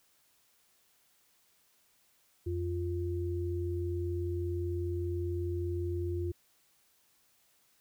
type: tone pair together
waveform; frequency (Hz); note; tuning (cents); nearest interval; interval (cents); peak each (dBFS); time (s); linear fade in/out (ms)
sine; 87.49 / 349.2; F2 / F4; +4 / 0; 2 octaves; 2396; -33 / -35; 2.46-6.32; 10
effects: white hiss -69 dBFS RMS until 7.8 s